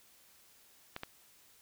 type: clicks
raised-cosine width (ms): 0.3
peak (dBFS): -23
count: 2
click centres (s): 0.964 / 1.034
effects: white hiss -63 dBFS RMS until 1.61 s